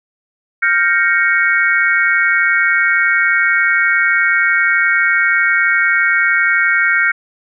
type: chord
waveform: sine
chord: G half-diminished seventh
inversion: third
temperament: equal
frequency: 1396.9 / 1568 / 1864.7 / 2217 Hz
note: F6 / G6 / Bb6 / Db7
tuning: 0 / 0 / 0 / 0 cents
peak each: -16 dBFS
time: 0.62-7.12 s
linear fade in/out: 10 ms
effects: none